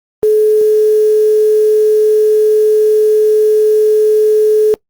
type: tone with quantisation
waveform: sine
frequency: 428.8 Hz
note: A4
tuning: 45 cents flat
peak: -6 dBFS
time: 0.23-4.74 s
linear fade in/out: 0 ms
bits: 5
effects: noise-tail reverb RT60 0.1 s tail -24 dB re dry + Opus 24 kbps